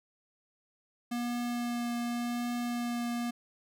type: tone with vibrato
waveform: square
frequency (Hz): 239.5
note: A#3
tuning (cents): +47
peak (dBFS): -32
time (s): 1.11-3.31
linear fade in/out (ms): 10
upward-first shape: triangle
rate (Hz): 0.88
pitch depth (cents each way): 12
effects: none